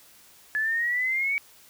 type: exponential sweep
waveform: sine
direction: up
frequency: 1712 to 2268 Hz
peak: -23 dBFS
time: 0.55-1.38 s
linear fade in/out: 0 ms
effects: white hiss -54 dBFS RMS until 1.69 s